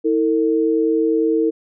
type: tone pair together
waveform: sine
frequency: 322.7 / 451.4 Hz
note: E4 / A4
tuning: -37 / +44 cents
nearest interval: tritone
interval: 581 cents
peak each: -17 dBFS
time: 0.04-1.51 s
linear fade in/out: 20 ms
effects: none